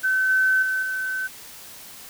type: tone with level steps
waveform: sine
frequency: 1528 Hz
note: G6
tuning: 45 cents flat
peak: -18 / -16 / -21 / -24 dBFS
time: 0.03-1.28 s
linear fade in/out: 20 ms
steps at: 0.29 / 0.62 / 0.82 s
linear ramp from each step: 10 ms
effects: white hiss -42 dBFS RMS until 2.09 s